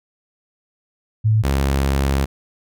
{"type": "tone pair in turn", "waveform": ["sine", "sawtooth"], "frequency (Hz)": [109.1, 68.41], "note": ["A2", "C#2"], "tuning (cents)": [-14, -22], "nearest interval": "minor sixth", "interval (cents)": 808, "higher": "first", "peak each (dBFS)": -12, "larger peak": "neither", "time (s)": [[1.24, 1.43], [1.43, 2.26]], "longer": "second", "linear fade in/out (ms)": 20, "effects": []}